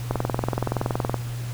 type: click train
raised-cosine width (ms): 1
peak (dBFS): -9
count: 23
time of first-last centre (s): 0.11-1.143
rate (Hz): 21.3
effects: added 120 Hz sine -28 dBFS peak until 1.53 s + pink hiss -41 dBFS RMS until 1.53 s